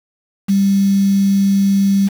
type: tone with quantisation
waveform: sine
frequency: 197 Hz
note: G3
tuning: 9 cents sharp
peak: -10 dBFS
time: 0.48-2.09 s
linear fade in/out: 20 ms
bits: 5
effects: none